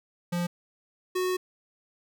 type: tone pair in turn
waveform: square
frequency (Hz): 174.61 / 367.6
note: F3 / F#4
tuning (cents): 0 / -11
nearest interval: octave + minor second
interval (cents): 1289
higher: second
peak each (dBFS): -27 / -26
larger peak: second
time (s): 0.32-0.47 / 1.15-1.37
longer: second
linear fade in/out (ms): 10
effects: none